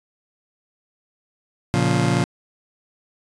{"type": "chord", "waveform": "30% pulse", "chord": "Bb minor", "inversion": "none", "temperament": "just", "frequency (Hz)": [116.54, 139.85, 174.81], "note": ["Bb2", "Db3", "F3"], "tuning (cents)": [0, 16, 2], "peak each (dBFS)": -19, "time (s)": [1.74, 2.24], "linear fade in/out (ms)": 0, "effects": ["resampled to 22050 Hz"]}